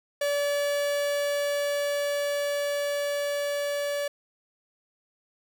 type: tone with level ramp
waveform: 45% pulse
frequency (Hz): 575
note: D5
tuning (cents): -37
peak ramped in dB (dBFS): -24 to -27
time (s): 0.21-4.08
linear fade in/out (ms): 5
effects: none